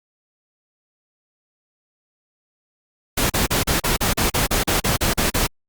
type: noise bursts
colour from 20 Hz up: pink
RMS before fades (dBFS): -19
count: 14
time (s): 3.17-5.471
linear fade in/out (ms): 10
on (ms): 130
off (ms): 37
effects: Opus 48 kbps